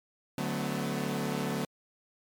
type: chord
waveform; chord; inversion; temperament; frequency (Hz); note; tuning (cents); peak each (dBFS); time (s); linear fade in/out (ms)
sawtooth; B minor seventh; first; equal with one note detuned; 146.83 / 185 / 220 / 252; D3 / F#3 / A3 / B3; 0 / 0 / 0 / +35; -32; 0.38-1.65; 2
effects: MP3 96 kbps